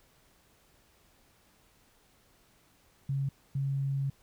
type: tone bursts at uneven times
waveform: sine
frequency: 137.5 Hz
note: C#3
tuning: 14 cents flat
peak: -28 dBFS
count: 2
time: 3.09-3.29 / 3.55-4.1 s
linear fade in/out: 5 ms
effects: pink hiss -65 dBFS RMS until 4.22 s